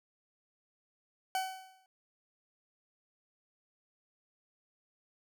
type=tone with exponential decay; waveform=40% pulse; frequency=756 Hz; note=F#5; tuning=37 cents sharp; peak=-28 dBFS; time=1.35-1.86 s; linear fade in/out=1 ms; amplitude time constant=110 ms; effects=none